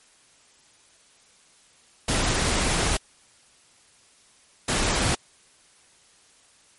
pink noise bursts at uneven times, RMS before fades -23 dBFS, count 2, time 2.08-2.97 / 4.68-5.15 s, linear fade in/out 5 ms, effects white hiss -57 dBFS RMS until 6.78 s + MP3 48 kbps

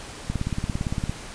click train, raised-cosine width 5 ms, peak -13 dBFS, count 15, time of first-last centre 0.3-1.095 s, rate 17.6 Hz, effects pink hiss -39 dBFS RMS until 1.34 s + resampled to 22050 Hz

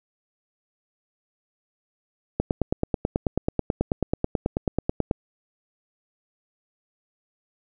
click train, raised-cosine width 2 ms, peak -8 dBFS, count 26, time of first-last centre 2.4-5.111 s, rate 9.22 Hz, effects none

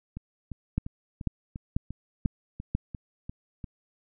two click trains, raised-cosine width 5 ms, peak -24 / -13 dBFS, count 11 / 5, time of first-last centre 0.17-3.642 / 0.78-2.75 s, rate 2.88 / 2.03 Hz, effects none

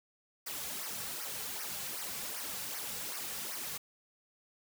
white noise with flanger, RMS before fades -40 dBFS, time 0.46-3.78 s, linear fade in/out 10 ms, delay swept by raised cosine 0.26 to 3.26 ms, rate 2.6 Hz, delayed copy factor -0.8, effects none

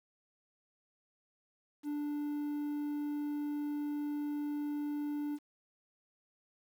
triangle tone with quantisation, 293.7 Hz, D4, in tune, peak -32 dBFS, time 1.83-5.39 s, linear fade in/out 50 ms, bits 10, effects none

